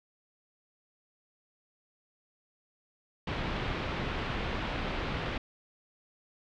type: low-pass noise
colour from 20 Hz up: pink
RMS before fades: -34 dBFS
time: 3.27-5.38 s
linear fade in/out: 5 ms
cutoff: 3500 Hz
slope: 24 dB/octave
effects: none